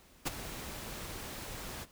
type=noise with ADSR envelope; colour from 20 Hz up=pink; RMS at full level=-30 dBFS; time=0.25-1.86 s; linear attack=22 ms; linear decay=17 ms; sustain=-13 dB; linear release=36 ms; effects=pink hiss -61 dBFS RMS until 1.91 s